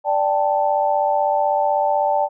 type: chord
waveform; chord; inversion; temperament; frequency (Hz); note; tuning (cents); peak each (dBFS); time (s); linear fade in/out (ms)
sine; D suspended fourth; none; equal; 587.3 / 784 / 880; D5 / G5 / A5; 0 / 0 / 0; -20; 0.04-2.29; 50
effects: none